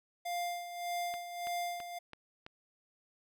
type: tone with tremolo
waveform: square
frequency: 700 Hz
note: F5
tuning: 4 cents sharp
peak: -34 dBFS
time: 0.25-1.99 s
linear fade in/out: 10 ms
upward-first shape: sine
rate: 1.7 Hz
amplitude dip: 65%
type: click train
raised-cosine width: 0.3 ms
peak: -30 dBFS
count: 5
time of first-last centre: 1.14-2.465 s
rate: 3.02 Hz
effects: none